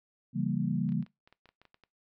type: chord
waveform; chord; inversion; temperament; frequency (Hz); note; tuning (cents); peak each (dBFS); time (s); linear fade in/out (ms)
sine; C# diminished seventh; none; equal with one note detuned; 138.59 / 167.69 / 196 / 233.1; C#3 / E3 / G3 / Bb3; 0 / +30 / 0 / 0; -33; 0.33-1.05; 50
type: clicks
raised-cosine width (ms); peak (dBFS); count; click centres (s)
0.3; -40; 12; 0.891 / 0.922 / 1.026 / 1.064 / 1.275 / 1.326 / 1.457 / 1.49 / 1.616 / 1.653 / 1.744 / 1.837
effects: noise-tail reverb RT60 0.2 s tail -20 dB re dry